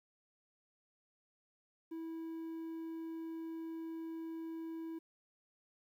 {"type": "tone", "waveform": "triangle", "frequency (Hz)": 326.5, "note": "E4", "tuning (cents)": -17, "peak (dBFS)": -39, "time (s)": [1.91, 4.99], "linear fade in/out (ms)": 10, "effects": ["12-bit"]}